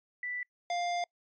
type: tone pair in turn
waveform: sine / square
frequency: 1975.5 / 700.7 Hz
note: B6 / F5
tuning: 0 / +6 cents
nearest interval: octave + tritone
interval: 1794 cents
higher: first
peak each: -34 / -31 dBFS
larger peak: second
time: 0.23-0.43 / 0.7-1.04 s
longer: second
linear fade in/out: 2 ms
effects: noise-tail reverb RT60 0.1 s tail -26 dB re dry + resampled to 16000 Hz